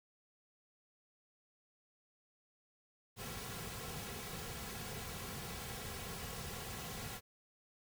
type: noise with comb filter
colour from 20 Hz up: pink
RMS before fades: -45 dBFS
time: 3.16-7.21 s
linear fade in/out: 50 ms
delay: 3.3 ms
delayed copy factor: -0.65
effects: none